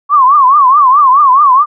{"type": "tone with vibrato", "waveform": "sine", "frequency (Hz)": 1100, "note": "C#6", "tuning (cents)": -14, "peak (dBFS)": -3, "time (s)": [0.09, 1.66], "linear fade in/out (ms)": 50, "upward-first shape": "triangle", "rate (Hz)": 4.7, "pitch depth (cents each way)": 190, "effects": []}